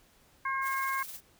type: harmonic tone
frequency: 537 Hz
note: C5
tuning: 45 cents sharp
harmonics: 2 / 3 / 4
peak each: -31 / -35 / -37 dBFS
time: 0.45-1.03 s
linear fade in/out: 5 ms
type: noise with tremolo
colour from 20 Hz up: blue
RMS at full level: -41 dBFS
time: 0.61-1.21 s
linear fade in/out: 50 ms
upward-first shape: triangle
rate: 19 Hz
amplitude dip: 50%
effects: pink hiss -63 dBFS RMS until 1.39 s